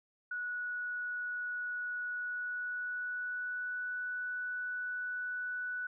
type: tone with pitch glide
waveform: sine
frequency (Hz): 1467 to 1483.2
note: F#6 to F#6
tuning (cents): -15 to +4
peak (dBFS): -35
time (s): 0.31-5.87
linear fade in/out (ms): 5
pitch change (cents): +19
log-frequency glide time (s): 2.11-3.91
effects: none